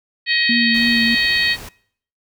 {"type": "harmonic tone", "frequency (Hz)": 631, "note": "D#5", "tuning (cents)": 24, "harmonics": [3, 4, 5, 6, 7], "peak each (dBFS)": [-18, -21, -24, -24, -21], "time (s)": [0.26, 1.57], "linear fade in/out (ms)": 50}
{"type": "tone with vibrato", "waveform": "sine", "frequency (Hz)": 233.1, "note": "A#3", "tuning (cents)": 0, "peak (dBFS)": -17, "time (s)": [0.49, 1.15], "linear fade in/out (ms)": 5, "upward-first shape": "triangle", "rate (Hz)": 3.2, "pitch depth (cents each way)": 34}
{"type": "noise", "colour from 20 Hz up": "pink", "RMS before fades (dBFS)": -35, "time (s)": [0.74, 1.69], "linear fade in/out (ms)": 5}
{"effects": ["noise-tail reverb RT60 0.6 s tail -22 dB re dry"]}